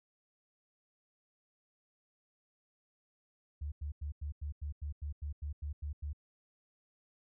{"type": "tone bursts", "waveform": "sine", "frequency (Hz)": 73.42, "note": "D2", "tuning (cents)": 0, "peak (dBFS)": -36, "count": 13, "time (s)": [3.61, 6.132], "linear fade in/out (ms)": 10, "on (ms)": 110, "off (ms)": 91, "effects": []}